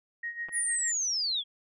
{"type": "tone with tremolo", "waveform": "sine", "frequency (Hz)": 1876, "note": "A#6", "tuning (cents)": 11, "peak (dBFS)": -31, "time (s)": [0.23, 0.92], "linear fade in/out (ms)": 5, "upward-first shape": "sine", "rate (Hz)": 6.6, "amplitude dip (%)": 75}
{"type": "clicks", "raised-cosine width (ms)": 0.5, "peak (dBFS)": -32, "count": 2, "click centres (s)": [0.486, 0.492]}
{"type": "linear sweep", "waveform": "sine", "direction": "down", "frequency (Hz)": [10000, 3223], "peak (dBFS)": -27, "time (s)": [0.52, 1.44], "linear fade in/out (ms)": 50}
{"effects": []}